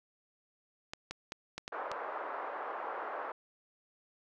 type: clicks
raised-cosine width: 0.2 ms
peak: -22 dBFS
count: 6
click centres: 0.935 / 1.11 / 1.321 / 1.58 / 1.679 / 1.916 s
type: band-pass noise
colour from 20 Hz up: white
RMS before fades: -40 dBFS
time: 1.72-3.32 s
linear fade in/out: 5 ms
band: 440 to 1300 Hz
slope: 24 dB/octave
effects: none